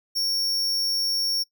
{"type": "tone", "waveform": "45% pulse", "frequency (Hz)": 5500, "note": "F8", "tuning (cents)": -27, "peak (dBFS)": -23, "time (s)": [0.15, 1.44], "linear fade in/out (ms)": 20, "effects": ["noise-tail reverb RT60 0.1 s tail -22 dB re dry"]}